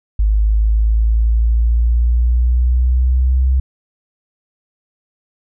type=exponential sweep; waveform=sine; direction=up; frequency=51.91 to 65.41 Hz; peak=-10 dBFS; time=0.19-3.6 s; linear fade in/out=5 ms; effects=none